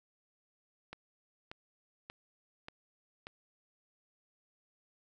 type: click train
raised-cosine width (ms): 0.3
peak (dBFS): -28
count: 5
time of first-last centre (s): 0.93-3.269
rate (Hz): 1.71
effects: none